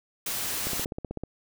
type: noise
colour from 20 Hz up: white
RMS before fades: -31 dBFS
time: 0.26-0.85 s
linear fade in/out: 5 ms
type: click train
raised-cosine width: 2 ms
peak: -20 dBFS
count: 10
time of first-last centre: 0.67-1.236 s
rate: 15.9 Hz
effects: none